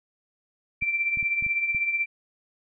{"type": "tone with tremolo", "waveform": "sine", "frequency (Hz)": 2349, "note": "D7", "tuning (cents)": 0, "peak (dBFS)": -20, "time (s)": [0.81, 2.06], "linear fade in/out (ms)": 20, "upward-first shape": "triangle", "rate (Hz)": 16, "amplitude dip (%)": 65}
{"type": "clicks", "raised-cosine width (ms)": 5, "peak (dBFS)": -28, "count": 6, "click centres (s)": [0.824, 1.173, 1.228, 1.425, 1.465, 1.748]}
{"effects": []}